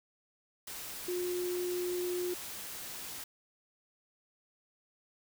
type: tone in noise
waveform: sine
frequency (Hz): 357.4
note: F4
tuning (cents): +40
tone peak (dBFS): -32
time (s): 1.08-2.34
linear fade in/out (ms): 5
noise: white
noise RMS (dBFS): -43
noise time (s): 0.67-3.24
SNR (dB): +8
effects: none